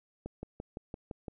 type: click train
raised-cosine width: 2 ms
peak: -26 dBFS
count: 7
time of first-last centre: 0.26-1.282 s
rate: 5.87 Hz
effects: none